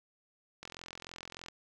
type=click train; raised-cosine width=0.2 ms; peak=-27 dBFS; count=38; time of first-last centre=0.63-1.485 s; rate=43.3 Hz; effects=none